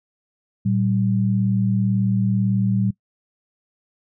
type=tone pair together; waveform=sine; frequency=114.8 / 192.92 Hz; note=A#2 / G3; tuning=-26 / -27 cents; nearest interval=major sixth; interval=899 cents; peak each=-20 / -19 dBFS; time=0.65-2.91 s; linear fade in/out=10 ms; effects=noise-tail reverb RT60 0.1 s tail -22 dB re dry